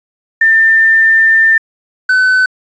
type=tone pair in turn; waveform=sine / triangle; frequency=1794 / 1511.8 Hz; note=A6 / F#6; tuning=+33 / +37 cents; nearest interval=minor third; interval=296 cents; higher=first; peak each=-5 dBFS; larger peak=neither; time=0.41-1.58 / 2.09-2.46 s; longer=first; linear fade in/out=5 ms; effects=resampled to 16000 Hz + 7-bit